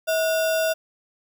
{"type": "tone with sample-and-hold", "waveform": "sine", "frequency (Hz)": 644, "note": "E5", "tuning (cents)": -41, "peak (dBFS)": -19, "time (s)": [0.07, 0.74], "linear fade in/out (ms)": 20, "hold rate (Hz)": 2100, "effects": []}